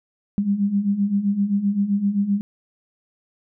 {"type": "beating tone pair", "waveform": "sine", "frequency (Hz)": [196, 203.7], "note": ["G3", "G#3"], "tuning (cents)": [0, -33], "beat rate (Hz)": 7.7, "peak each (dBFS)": [-24, -19], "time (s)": [0.38, 2.41], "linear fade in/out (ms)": 0, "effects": []}